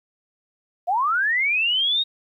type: linear sweep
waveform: sine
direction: up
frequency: 663 to 3782 Hz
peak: -18 dBFS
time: 0.87-2.04 s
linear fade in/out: 20 ms
effects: 10-bit